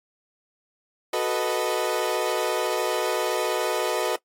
30% pulse chord, B dominant seventh, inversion second, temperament equal, 370 / 440 / 493.9 / 622.3 Hz, F#4 / A4 / B4 / D#5, 0 / 0 / 0 / 0 cents, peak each -26 dBFS, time 1.13-4.16 s, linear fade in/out 5 ms, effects noise-tail reverb RT60 0.1 s tail -22 dB re dry + AAC 48 kbps

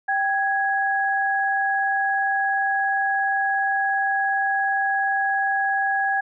sine tone pair together, 784 / 1661.2 Hz, G5 / G#6, 0 / 0 cents, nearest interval octave + minor second, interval 1300 cents, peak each -22 dBFS, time 0.08-6.21 s, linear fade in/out 10 ms, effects none

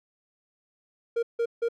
triangle tone bursts, 466.2 Hz, A#4, in tune, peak -21 dBFS, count 3, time 1.16-1.687 s, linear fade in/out 10 ms, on 69 ms, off 160 ms, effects none

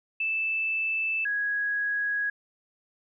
sine tone pair in turn, 2637 / 1660.6 Hz, E7 / G#6, 0 / -1 cents, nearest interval minor sixth, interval 801 cents, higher first, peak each -25 dBFS, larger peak neither, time 0.2-1.25 / 1.25-2.3 s, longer neither, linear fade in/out 5 ms, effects none

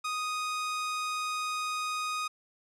sawtooth tone, 1244.5 Hz, D#6, in tune, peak -27 dBFS, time 0.04-2.28 s, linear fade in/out 10 ms, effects low-pass 9000 Hz 12 dB/octave

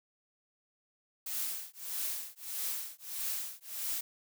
blue noise with tremolo, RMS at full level -34 dBFS, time 1.26-4.01 s, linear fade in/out 5 ms, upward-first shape triangle, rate 1.6 Hz, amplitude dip 100%, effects none

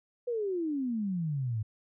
sine exponential sweep, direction down, 498.4 to 103.83 Hz, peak -29 dBFS, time 0.27-1.63 s, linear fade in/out 10 ms, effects none

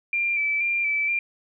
sine tone with vibrato, 2349 Hz, D7, in tune, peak -21 dBFS, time 0.13-1.19 s, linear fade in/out 2 ms, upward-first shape square, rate 2.1 Hz, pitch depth 26 cents each way, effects none

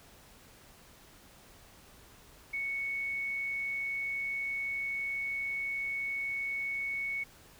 sine tone, 2217 Hz, C#7, in tune, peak -32 dBFS, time 2.53-7.24 s, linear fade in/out 10 ms, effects pink hiss -57 dBFS RMS until 7.59 s

